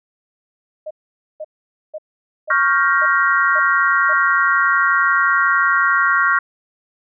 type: tone bursts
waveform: sine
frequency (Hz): 618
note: D#5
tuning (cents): -12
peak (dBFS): -25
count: 7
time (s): 0.86-4.136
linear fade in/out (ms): 10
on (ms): 48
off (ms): 490
type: chord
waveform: sine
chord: G half-diminished seventh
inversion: second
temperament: equal with one note detuned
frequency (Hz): 1108.7 / 1396.9 / 1568 / 1886.3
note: Db6 / F6 / G6 / Bb6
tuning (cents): 0 / 0 / 0 / +20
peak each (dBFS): -18 / -16 / -20 / -20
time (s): 2.5-6.39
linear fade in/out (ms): 5
effects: none